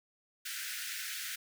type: high-pass noise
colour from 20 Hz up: pink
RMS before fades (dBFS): -40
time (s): 0.45-1.36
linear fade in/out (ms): 10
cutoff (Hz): 1400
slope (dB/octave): 96
effects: none